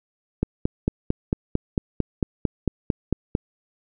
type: click train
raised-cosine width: 3 ms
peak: -7 dBFS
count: 14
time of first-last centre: 0.43-3.351 s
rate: 4.45 Hz
effects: none